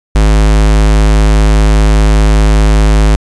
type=tone; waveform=square; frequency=52.5 Hz; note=G#1; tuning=19 cents sharp; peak=-5 dBFS; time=0.15-3.16 s; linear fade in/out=5 ms; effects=resampled to 22050 Hz + 7-bit